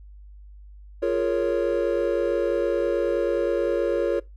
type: chord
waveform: triangle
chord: Bb minor seventh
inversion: second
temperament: equal with one note detuned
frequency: 349.2 / 415.3 / 464.6 / 554.4 Hz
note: F4 / Ab4 / Bb4 / Db5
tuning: 0 / 0 / -6 / 0 cents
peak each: -24 / -27 / -24 / -23 dBFS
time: 1.02-4.2 s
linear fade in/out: 10 ms
effects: noise-tail reverb RT60 0.2 s tail -22 dB re dry + added 50 Hz sine -42 dBFS peak until 4.36 s